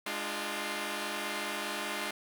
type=chord; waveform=5% pulse; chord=D diminished; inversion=second; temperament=equal with one note detuned; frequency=207.7 / 299.1 / 349.2 Hz; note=Ab3 / D4 / F4; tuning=0 / +32 / 0 cents; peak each=-27 dBFS; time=0.06-2.11 s; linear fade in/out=5 ms; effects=none